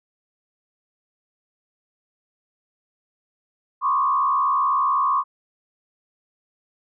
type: tone with frequency modulation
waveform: sine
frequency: 1103 Hz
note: C#6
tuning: 9 cents flat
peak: -17 dBFS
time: 3.81-5.24 s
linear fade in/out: 50 ms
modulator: 67.9 Hz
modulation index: 1.2
effects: none